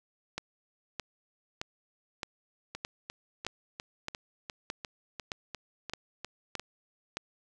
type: two click trains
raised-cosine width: 0.2 ms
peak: -21 / -17 dBFS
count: 12 / 12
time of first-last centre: 2.75-6.596 / 0.38-7.17 s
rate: 2.86 / 1.62 Hz
effects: none